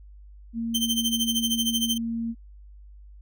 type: tone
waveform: sine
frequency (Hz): 230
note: A#3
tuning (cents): -23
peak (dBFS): -26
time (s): 0.53-2.35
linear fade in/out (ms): 50
type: tone with tremolo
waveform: sawtooth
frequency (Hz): 3114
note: G7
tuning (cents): -12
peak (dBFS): -18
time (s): 0.74-1.98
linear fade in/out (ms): 10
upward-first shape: sine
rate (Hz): 13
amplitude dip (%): 85
effects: added 50 Hz sine -44 dBFS peak until 3.21 s